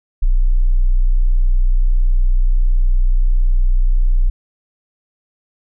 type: tone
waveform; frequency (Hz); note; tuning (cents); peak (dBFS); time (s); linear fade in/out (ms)
sine; 30.72; B0; -8; -9; 0.22-4.3; 10
effects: none